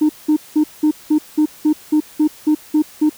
sine tone bursts, 305 Hz, D#4, 34 cents flat, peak -8 dBFS, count 12, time 0.01-3.096 s, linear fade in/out 10 ms, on 83 ms, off 190 ms, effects tanh soft clip ceiling -8 dBFS + white hiss -42 dBFS RMS until 3.17 s

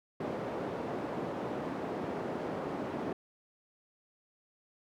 white band-pass noise, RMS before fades -37 dBFS, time 0.2-3.13 s, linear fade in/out 5 ms, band 170 to 550 Hz, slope 12 dB/octave, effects none

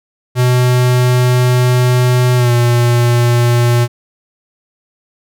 square tone with pitch glide, 124.9 to 120.02 Hz, B2 to B2, +20 to -49 cents, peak -9 dBFS, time 0.35-3.88 s, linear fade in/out 50 ms, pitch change -69 cents, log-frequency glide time 2.36-2.52 s, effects none

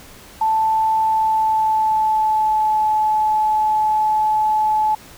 sine tone with pitch glide, 880 to 860.4 Hz, A5 to A5, 0 to -39 cents, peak -14 dBFS, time 0.41-4.95 s, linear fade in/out 5 ms, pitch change -39 cents, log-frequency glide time 1.02-2.85 s, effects pink hiss -42 dBFS RMS until 5.17 s

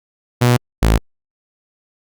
sawtooth tone pair in turn, 121.9 / 54.58 Hz, B2 / A1, -22 / -13 cents, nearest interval octave + major second, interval 1391 cents, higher first, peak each -6 dBFS, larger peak neither, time 0.41-0.57 / 0.82-0.98 s, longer neither, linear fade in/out 10 ms, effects Opus 48 kbps

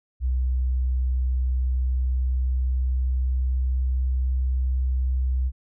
sine tone with pitch glide, 63.4 to 64.1 Hz, B1 to C2, +46 to -35 cents, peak -20 dBFS, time 0.2-5.52 s, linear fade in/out 50 ms, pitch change +19 cents, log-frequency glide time 1.44-4.34 s, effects none

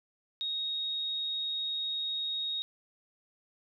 sine tone, 3752 Hz, A#7, 11 cents sharp, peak -31 dBFS, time 0.41-2.62 s, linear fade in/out 0 ms, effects none

